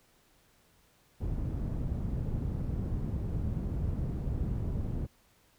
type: low-pass noise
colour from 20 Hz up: white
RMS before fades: -33 dBFS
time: 1.2-5.07 s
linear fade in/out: 20 ms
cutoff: 130 Hz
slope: 12 dB/octave
effects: pink hiss -66 dBFS RMS until 5.58 s